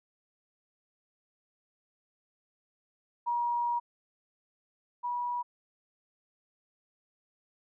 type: tone pair in turn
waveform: sine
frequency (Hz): 954 / 970.1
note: A#5 / B5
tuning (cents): +40 / -31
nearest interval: unison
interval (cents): 29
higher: second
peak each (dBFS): -27 / -30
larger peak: first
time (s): 3.26-3.8 / 5.03-5.43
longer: first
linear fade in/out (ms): 20
effects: none

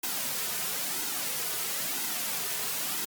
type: noise with flanger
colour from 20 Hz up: white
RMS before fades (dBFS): -32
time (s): 0.03-3.05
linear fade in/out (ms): 5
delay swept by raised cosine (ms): 1.7 to 3.7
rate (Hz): 1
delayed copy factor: -0.55
effects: high-pass 150 Hz 12 dB/octave + Opus 48 kbps

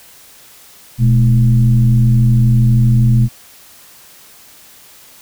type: tone with frequency modulation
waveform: sine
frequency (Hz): 120.9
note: B2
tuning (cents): -36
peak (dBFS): -7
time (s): 0.98-3.29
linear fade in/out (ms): 50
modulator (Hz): 92.7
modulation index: 0.65
effects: white hiss -42 dBFS RMS until 5.21 s

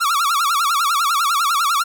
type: tone with vibrato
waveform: 45% pulse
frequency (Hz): 1244.5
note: D#6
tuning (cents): 0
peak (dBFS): -15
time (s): 0-1.84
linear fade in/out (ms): 20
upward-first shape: sine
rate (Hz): 10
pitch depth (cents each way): 200
effects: none

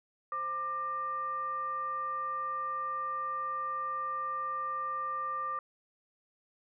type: tone with frequency modulation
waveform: sine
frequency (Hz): 1189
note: D6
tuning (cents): +21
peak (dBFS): -32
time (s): 0.32-5.59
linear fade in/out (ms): 2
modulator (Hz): 663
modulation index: 0.36
effects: none

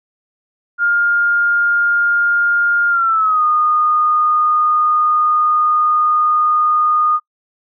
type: tone with pitch glide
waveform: sine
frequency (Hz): 1410 to 1227.5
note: F6 to D#6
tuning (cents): +16 to -24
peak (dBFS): -11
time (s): 0.78-7.2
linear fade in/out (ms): 50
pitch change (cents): -240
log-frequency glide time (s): 2.89-3.44
effects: noise-tail reverb RT60 0.1 s tail -22 dB re dry

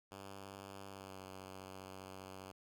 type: tone with pitch glide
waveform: 5% pulse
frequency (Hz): 98 to 94.99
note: G2 to F#2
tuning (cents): 0 to +46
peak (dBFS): -38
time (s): 0.11-2.52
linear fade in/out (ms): 10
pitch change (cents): -54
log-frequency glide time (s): 0.89-1.19
effects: none

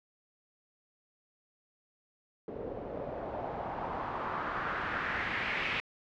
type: noise with low-pass filter sweep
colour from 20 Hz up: white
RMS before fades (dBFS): -36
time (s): 2.48-5.8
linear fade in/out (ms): 0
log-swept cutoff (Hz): 430 to 2500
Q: 2.4
effects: low-pass 4000 Hz 12 dB/octave

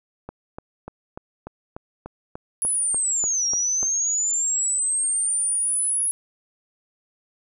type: click train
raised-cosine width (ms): 1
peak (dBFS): -20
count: 13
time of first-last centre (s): 0.29-3.83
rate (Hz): 3.39
type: linear two-way sweep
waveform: sine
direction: down then up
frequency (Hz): 10548 to 5588 to 10548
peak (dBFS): -20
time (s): 2.62-6.11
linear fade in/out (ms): 0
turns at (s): 3.47
effects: none

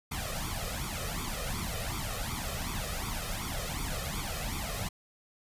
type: noise with flanger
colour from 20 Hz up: pink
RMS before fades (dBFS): -35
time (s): 0.11-4.89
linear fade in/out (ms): 10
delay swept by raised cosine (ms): 0.86 to 1.65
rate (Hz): 2.7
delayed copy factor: +0.8
effects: resampled to 32000 Hz

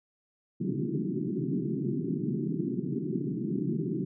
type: band-pass noise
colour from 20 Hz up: pink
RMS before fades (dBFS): -31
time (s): 0.6-4.05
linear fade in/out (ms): 10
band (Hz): 130 to 390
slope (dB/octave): 96
effects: none

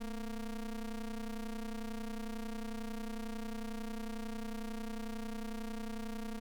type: ring-modulated tone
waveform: square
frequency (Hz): 116.54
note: A#2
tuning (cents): 0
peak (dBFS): -36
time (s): 0-6.4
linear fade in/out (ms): 20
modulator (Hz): 101
effects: none

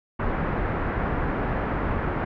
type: low-pass noise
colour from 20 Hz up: pink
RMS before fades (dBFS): -26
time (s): 0.19-2.25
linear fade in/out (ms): 10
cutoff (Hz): 1800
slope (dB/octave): 24
effects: none

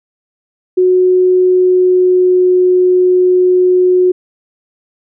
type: tone with pitch glide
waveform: sine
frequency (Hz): 366.9 to 364.6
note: F#4 to F#4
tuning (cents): -15 to -25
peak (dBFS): -6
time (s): 0.77-4.12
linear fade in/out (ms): 10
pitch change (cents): -10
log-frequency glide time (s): 1.4-2.51
effects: none

